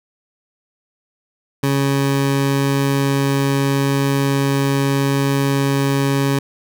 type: tone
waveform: 20% pulse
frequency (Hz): 138.4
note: C#3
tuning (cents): -2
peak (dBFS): -10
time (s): 1.63-6.39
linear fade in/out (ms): 5
effects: none